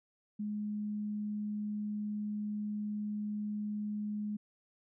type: tone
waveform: sine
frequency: 209.4 Hz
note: G#3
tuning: 15 cents sharp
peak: -34 dBFS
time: 0.39-4.37 s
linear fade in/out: 10 ms
effects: none